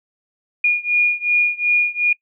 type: beating tone pair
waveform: sine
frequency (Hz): 2434 / 2436.7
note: D#7 / D#7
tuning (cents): -39 / -37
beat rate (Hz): 2.7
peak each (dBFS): -17 / -18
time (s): 0.64-2.13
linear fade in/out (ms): 5
effects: noise-tail reverb RT60 0.1 s tail -24 dB re dry